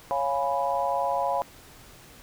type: chord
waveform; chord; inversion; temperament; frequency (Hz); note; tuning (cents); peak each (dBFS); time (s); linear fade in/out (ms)
sine; C# dominant seventh; none; equal; 554.4 / 698.5 / 830.6 / 987.8; C#5 / E#5 / G#5 / B5; 0 / 0 / 0 / 0; -29; 0.11-1.42; 0
effects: pink hiss -50 dBFS RMS until 2.22 s